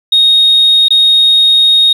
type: tone with dropouts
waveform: sine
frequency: 3729 Hz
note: A#7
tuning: in tune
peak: -3 dBFS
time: 0.12-1.93 s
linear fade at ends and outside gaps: 5 ms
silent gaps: 0.884-0.905 s
effects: tanh soft clip ceiling -1 dBFS + 7-bit